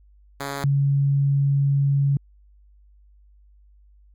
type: tone pair in turn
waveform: 5% pulse / sine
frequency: 139.8 / 139.8 Hz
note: C#3 / C#3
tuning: +15 / +15 cents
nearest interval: unison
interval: 0 cents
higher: neither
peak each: -16 / -16 dBFS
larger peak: neither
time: 0.4-0.64 / 0.64-2.17 s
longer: second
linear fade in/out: 2 ms
effects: added 50 Hz sine -50 dBFS peak until 4.14 s + MP3 96 kbps